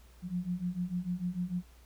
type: beating tone pair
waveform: sine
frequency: 174.61 / 181.31 Hz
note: F3 / F#3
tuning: 0 / -35 cents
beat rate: 6.7 Hz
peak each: -36 / -34 dBFS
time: 0.22-1.63 s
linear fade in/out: 50 ms
effects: added 60 Hz sine -55 dBFS peak until 1.85 s + pink hiss -63 dBFS RMS until 1.85 s